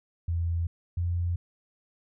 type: tone pair in turn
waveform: sine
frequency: 84.5 / 86.93 Hz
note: E2 / F2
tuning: +43 / -7 cents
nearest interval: unison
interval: 50 cents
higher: second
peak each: -25 dBFS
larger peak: neither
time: 0.28-0.67 / 0.97-1.36 s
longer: neither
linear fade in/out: 5 ms
effects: none